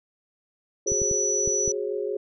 sine chord, F# suspended second, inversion none, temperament equal with one note detuned, 370 / 415.3 / 542.6 Hz, F#4 / G#4 / C#5, 0 / 0 / -37 cents, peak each -31 / -28 / -33 dBFS, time 0.86-2.17 s, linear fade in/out 5 ms
sine tone, 5920 Hz, F#8, in tune, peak -23 dBFS, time 0.87-1.72 s, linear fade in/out 5 ms
clicks, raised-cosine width 5 ms, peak -21 dBFS, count 5, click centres 0.919 / 1.018 / 1.113 / 1.476 / 1.678 s
effects none

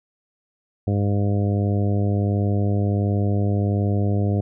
harmonic tone, 101.4 Hz, G#2, 41 cents flat, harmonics 1 / 2 / 3 / 4 / 5 / 6 / 7, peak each -19 / -25 / -29 / -31 / -33 / -35 / -36 dBFS, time 0.87-4.41 s, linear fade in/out 5 ms, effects none

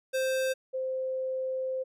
square / sine tone pair in turn, 523.3 / 520.9 Hz, C5 / C5, 0 / -8 cents, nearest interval unison, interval 8 cents, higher first, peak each -27 / -29 dBFS, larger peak first, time 0.13-0.54 / 0.73-1.84 s, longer second, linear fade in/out 20 ms, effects resampled to 32000 Hz

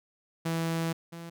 sawtooth tone pair in turn, 164.7 / 168.06 Hz, E3 / E3, -1 / +34 cents, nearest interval unison, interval 35 cents, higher second, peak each -24 / -36 dBFS, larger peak first, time 0.45-0.93 / 1.12-1.3 s, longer first, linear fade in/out 10 ms, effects none

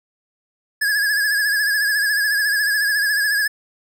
square tone with vibrato, 1677 Hz, G#6, 16 cents sharp, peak -17 dBFS, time 0.81-3.48 s, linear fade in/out 10 ms, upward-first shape sine, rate 14 Hz, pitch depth 63 cents each way, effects none

